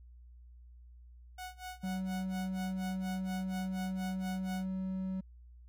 sawtooth tone with tremolo, 737 Hz, F#5, 7 cents flat, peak -37 dBFS, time 1.38-4.66 s, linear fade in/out 5 ms, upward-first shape sine, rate 4.2 Hz, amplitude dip 95%
triangle tone, 188.5 Hz, F#3, 32 cents sharp, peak -32 dBFS, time 1.83-5.21 s, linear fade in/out 10 ms
effects added 60 Hz sine -52 dBFS peak until 5.68 s

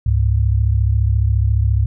sine tone pair together, 69.1 / 103.53 Hz, C#2 / G#2, -5 / -5 cents, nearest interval perfect fifth, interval 700 cents, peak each -15 dBFS, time 0.06-1.86 s, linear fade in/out 5 ms, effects none

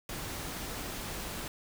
pink noise, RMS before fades -39 dBFS, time 0.09-1.48 s, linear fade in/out 2 ms, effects none

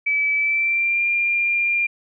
sine tone with pitch glide, 2300 to 2395 Hz, D7 to D7, -37 to +33 cents, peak -17 dBFS, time 0.06-1.87 s, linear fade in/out 10 ms, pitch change +70 cents, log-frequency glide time 0.35-1.04 s, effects none

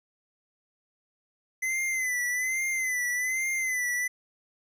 square tone with vibrato, 2031 Hz, B6, 48 cents sharp, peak -27 dBFS, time 1.62-4.08 s, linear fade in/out 10 ms, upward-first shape sine, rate 1.2 Hz, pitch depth 68 cents each way, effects resampled to 32000 Hz

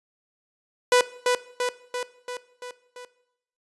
sawtooth tone with echo, 494.8 Hz, B4, 3 cents sharp, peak -11 dBFS, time 0.92-1.01 s, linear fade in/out 2 ms, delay 340 ms, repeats 6, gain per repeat -4 dB, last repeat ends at 3.05 s, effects noise-tail reverb RT60 0.8 s tail -18 dB re dry + resampled to 24000 Hz

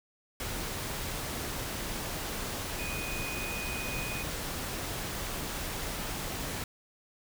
sine tone in noise, 2487 Hz, D#7, 1 cent flat, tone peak -38 dBFS, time 2.79-4.23 s, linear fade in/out 2 ms, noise pink, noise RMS -36 dBFS, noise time 0.4-6.64 s, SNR -5 dB, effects none

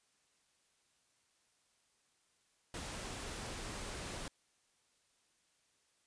pink noise, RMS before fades -44 dBFS, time 2.74-4.28 s, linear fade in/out 2 ms, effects white hiss -75 dBFS RMS until 6.06 s + resampled to 22050 Hz

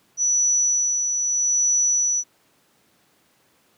sine tone with tremolo, 5920 Hz, F#8, in tune, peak -16 dBFS, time 0.17-2.24 s, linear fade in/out 50 ms, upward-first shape sine, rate 0.79 Hz, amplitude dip 40%, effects pink hiss -61 dBFS RMS until 3.77 s + high-pass 150 Hz 12 dB/octave

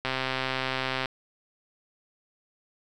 click train, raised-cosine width 0.3 ms, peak -12 dBFS, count 133, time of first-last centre 0.05-1.058 s, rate 131 Hz, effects none

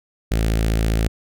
sawtooth tone with notch filter, 55 Hz, A1, in tune, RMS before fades -19 dBFS, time 0.31-1.08 s, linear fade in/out 10 ms, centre 1000 Hz, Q 1.4, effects none

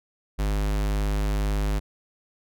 square tone, 51 Hz, G#1, 31 cents flat, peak -23 dBFS, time 0.38-1.8 s, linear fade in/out 20 ms, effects none

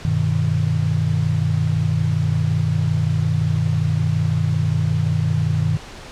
sine chord, G augmented, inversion none, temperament equal, 98 / 123.47 / 155.56 Hz, G2 / B2 / D#3, 0 / 0 / 0 cents, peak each -21 / -22 / -19 dBFS, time 0.05-5.77 s, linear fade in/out 0 ms, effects pink hiss -37 dBFS RMS until 6.11 s + low-pass 6000 Hz 12 dB/octave

